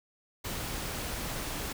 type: noise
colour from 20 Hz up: pink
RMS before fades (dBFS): -36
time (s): 0.44-1.73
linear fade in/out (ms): 10
effects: none